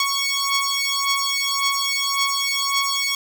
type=beating tone pair; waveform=10% pulse; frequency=1109 / 1110.8 Hz; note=C#6 / C#6; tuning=0 / +3 cents; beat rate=1.8 Hz; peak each=-14 dBFS; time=0-3.15 s; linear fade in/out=2 ms; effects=none